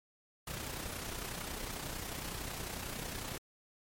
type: noise with amplitude modulation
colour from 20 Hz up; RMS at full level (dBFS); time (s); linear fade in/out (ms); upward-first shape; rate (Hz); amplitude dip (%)
pink; -39; 0.47-3.38; 5; sine; 31; 50
effects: MP3 64 kbps